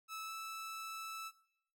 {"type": "tone with pitch glide", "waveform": "sawtooth", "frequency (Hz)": [1306, 1314.3], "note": ["E6", "E6"], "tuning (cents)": [-17, -6], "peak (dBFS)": -39, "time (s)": [0.08, 1.32], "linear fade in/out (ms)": 50, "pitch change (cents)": 11, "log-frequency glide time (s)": [0.25, 0.31], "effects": ["noise-tail reverb RT60 0.7 s tail -19 dB re dry"]}